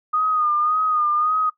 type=tone with vibrato; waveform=sine; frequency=1231 Hz; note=D#6; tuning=19 cents flat; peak=-17 dBFS; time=0.13-1.5 s; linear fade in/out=10 ms; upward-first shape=sine; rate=1.8 Hz; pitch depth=48 cents each way; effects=noise-tail reverb RT60 0.1 s tail -17 dB re dry